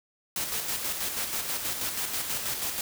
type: noise with tremolo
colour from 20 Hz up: white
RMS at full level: -30 dBFS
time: 0.36-2.81 s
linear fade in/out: 2 ms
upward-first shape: square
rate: 6.2 Hz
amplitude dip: 40%
effects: none